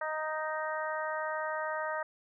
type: harmonic tone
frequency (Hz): 311.1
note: D#4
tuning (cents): 0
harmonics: 2 / 3 / 4 / 5 / 6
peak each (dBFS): -36 / -38 / -39 / -40 / -41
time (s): 0.01-2.03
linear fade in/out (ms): 5
effects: none